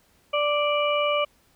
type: harmonic tone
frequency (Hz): 587.3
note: D5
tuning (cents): 0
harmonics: 1 / 2 / 4 / 5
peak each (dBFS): -23 / -26 / -29 / -30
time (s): 0.33-1.25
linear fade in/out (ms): 10
effects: pink hiss -62 dBFS RMS until 1.55 s